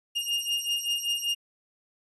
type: beating tone pair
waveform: 40% pulse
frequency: 2828 / 2833.2 Hz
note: F7 / F7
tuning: +21 / +24 cents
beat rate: 5.2 Hz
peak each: -29 / -28 dBFS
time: 0.15-1.35 s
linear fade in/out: 20 ms
effects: resampled to 24000 Hz